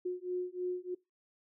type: beating tone pair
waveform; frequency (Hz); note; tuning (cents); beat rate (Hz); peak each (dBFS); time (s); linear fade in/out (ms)
sine; 360 / 363.2; F#4 / F#4; -47 / -32; 3.2; -37 / -37; 0.05-0.95; 10
effects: noise-tail reverb RT60 0.2 s tail -21 dB re dry